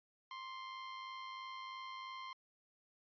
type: tone with amplitude modulation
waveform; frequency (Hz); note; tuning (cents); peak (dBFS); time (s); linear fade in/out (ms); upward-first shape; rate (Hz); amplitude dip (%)
sawtooth; 1050; C6; +6; -40; 0.31-2.33; 2; sine; 103; 35
effects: resampled to 11025 Hz